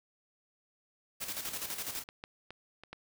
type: noise with tremolo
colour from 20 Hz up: white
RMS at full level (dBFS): -37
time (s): 1.2-2.04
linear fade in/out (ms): 20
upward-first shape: square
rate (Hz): 12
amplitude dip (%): 55
type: clicks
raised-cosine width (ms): 0.3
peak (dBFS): -30 / -26 / -29 / -32 / -27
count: 5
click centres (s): 2.089 / 2.239 / 2.506 / 2.836 / 2.93
effects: none